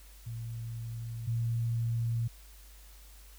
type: tone pair in turn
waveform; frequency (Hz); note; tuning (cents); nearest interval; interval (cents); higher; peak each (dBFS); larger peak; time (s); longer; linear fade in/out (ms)
sine; 115.4 / 116.27; A#2 / A#2; -17 / -4; unison; 13; second; -36 / -28; second; 0.26-1.27 / 1.27-2.28; neither; 10
effects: added 50 Hz sine -51 dBFS peak until 3.38 s + white hiss -58 dBFS RMS until 3.38 s